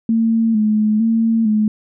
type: tone with vibrato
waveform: sine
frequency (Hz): 220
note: A3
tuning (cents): 0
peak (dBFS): -12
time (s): 0.09-1.68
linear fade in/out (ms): 2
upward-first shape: square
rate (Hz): 1.1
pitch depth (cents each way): 49
effects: none